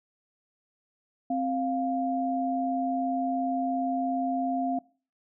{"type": "tone pair together", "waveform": "sine", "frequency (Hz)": [262.9, 699.8], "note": ["C4", "F5"], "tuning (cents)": [8, 3], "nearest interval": "octave + perfect fourth", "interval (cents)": 1695, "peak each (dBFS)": -28, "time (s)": [1.3, 4.79], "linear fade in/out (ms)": 5, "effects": ["noise-tail reverb RT60 0.4 s tail -23 dB re dry"]}